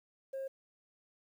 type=tone; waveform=sine; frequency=537 Hz; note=C5; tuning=45 cents sharp; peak=-35 dBFS; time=0.33-0.48 s; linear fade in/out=10 ms; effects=tanh soft clip ceiling -35 dBFS + 11-bit